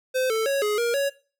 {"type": "tone with pitch steps", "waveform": "square", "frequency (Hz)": [515, 443.2, 553, 419.3, 471.7, 558], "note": ["C5", "A4", "C#5", "G#4", "A#4", "C#5"], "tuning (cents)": [-28, 13, -4, 17, 20, 11], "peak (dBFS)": -22, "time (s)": [0.14, 1.1], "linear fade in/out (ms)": 20, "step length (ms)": 160, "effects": ["noise-tail reverb RT60 0.4 s tail -21 dB re dry"]}